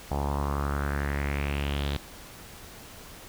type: tone with low-pass filter sweep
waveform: sawtooth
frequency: 71 Hz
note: C#2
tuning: 42 cents sharp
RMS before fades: -29 dBFS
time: 0.11-1.97 s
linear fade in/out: 5 ms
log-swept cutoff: 810 to 3800 Hz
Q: 4.1
effects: pink hiss -46 dBFS RMS until 3.28 s